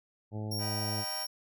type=harmonic tone; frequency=106.9 Hz; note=A2; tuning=49 cents flat; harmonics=1 / 2 / 3 / 4 / 5 / 6 / 7 / 8; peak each=-35 / -41 / -45 / -47 / -49 / -51 / -52 / -53 dBFS; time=0.31-1.05 s; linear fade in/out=50 ms
type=tone; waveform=sawtooth; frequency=5540 Hz; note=F8; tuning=15 cents flat; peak=-32 dBFS; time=0.51-1.27 s; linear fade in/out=10 ms
type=chord; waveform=sawtooth; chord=Eb augmented; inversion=none; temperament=just; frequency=622.3 / 777.8 / 972.3 Hz; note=Eb5 / G5 / B5; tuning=0 / -14 / -27 cents; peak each=-41 / -39 / -42 dBFS; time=0.58-1.27 s; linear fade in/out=50 ms
effects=none